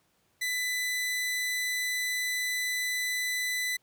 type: tone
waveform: sawtooth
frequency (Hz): 1997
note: B6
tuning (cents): +19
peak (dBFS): -25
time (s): 0.41-3.77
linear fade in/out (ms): 10
effects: pink hiss -70 dBFS RMS until 3.82 s + high-pass 80 Hz 12 dB/octave